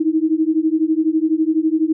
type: beating tone pair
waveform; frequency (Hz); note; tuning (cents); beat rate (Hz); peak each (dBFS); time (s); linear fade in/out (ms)
sine; 311.1 / 323.1; D#4 / E4; 0 / -35; 12; -17; 0-1.93; 10
effects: none